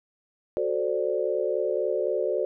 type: chord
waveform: sine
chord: D dominant seventh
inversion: first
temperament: equal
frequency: 370 / 440 / 523.3 / 587.3 Hz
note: F#4 / A4 / C5 / D5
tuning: 0 / 0 / 0 / 0 cents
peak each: -29 dBFS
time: 0.57-2.45 s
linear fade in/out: 0 ms
effects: none